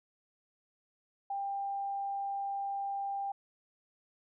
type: tone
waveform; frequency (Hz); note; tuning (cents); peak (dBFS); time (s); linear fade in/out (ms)
sine; 794; G5; +22; -33; 1.3-3.32; 5
effects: none